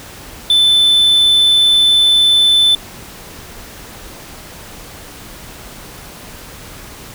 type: tone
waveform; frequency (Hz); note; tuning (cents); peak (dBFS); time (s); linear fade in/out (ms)
triangle; 3520; A7; 0; -6; 0.5-2.75; 2
effects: pink hiss -34 dBFS RMS until 7.14 s

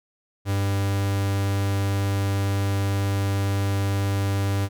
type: tone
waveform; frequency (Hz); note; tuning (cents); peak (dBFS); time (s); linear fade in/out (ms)
45% pulse; 99; G2; +18; -21; 0.45-4.69; 50
effects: none

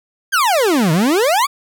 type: exponential two-way sweep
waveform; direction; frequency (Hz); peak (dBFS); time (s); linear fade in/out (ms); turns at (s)
40% pulse; down then up; 1661.2 to 150 to 1198; -11; 0.32-1.47; 20; 0.92
effects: none

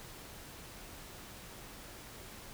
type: silence
effects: pink hiss -50 dBFS RMS until 2.53 s

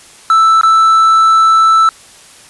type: tone with dropouts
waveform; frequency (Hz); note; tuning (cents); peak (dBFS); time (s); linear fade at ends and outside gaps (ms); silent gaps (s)
triangle; 1321; E6; +3; -3; 0.3-1.89; 1; 0.612-0.633
effects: white hiss -39 dBFS RMS until 2.49 s + resampled to 24000 Hz

